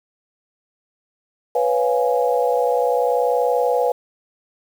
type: chord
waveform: sine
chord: C# dominant seventh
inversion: third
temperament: equal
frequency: 493.9 / 554.4 / 698.5 / 830.6 Hz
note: B4 / C#5 / E#5 / G#5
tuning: 0 / 0 / 0 / 0 cents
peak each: -18 / -23 / -23 / -23 dBFS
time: 1.55-3.92 s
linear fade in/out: 5 ms
effects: 7-bit